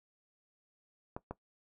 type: clicks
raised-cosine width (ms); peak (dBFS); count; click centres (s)
1; -25; 2; 1.165 / 1.31
effects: noise-tail reverb RT60 0.1 s tail -17 dB re dry